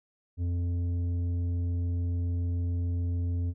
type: tone with tanh clipping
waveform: triangle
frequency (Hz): 87.31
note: F2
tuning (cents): 0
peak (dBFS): -28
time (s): 0.37-3.54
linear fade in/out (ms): 50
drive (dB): 12
effects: none